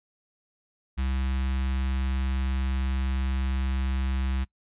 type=tone with notch filter; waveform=square; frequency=65.7 Hz; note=C2; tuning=8 cents sharp; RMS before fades=-27 dBFS; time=0.97-4.45 s; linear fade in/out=20 ms; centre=510 Hz; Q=0.54; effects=noise-tail reverb RT60 0.1 s tail -23 dB re dry + resampled to 8000 Hz